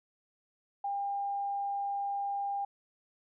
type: tone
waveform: sine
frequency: 801 Hz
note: G5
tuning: 37 cents sharp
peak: -31 dBFS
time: 0.84-2.65 s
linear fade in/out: 5 ms
effects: none